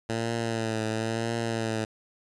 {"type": "tone with vibrato", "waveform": "10% pulse", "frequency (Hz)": 112.9, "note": "A2", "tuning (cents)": 45, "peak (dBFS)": -19, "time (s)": [0.09, 1.85], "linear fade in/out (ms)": 5, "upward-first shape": "triangle", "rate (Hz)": 0.99, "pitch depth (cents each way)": 53, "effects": ["resampled to 22050 Hz"]}